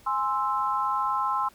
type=chord; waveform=sine; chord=Ab augmented; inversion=none; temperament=equal; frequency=830.6 / 1046.5 / 1318.5 Hz; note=Ab5 / C6 / E6; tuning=0 / 0 / 0 cents; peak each=-30 / -26 / -29 dBFS; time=0.06-1.49 s; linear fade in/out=10 ms; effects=pink hiss -56 dBFS RMS until 1.54 s